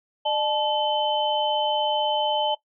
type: tone cluster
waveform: sine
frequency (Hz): 603 / 867 / 3056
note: D5 / A5 / G7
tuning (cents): +46 / -26 / -45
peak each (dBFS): -26 / -24 / -27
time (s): 0.25-2.55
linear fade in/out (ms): 10
effects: noise-tail reverb RT60 0.1 s tail -18 dB re dry